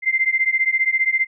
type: beating tone pair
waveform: sine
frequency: 2078 / 2093 Hz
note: C7 / C7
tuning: -12 / 0 cents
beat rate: 15 Hz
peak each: -19 dBFS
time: 0.02-1.27 s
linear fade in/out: 50 ms
effects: none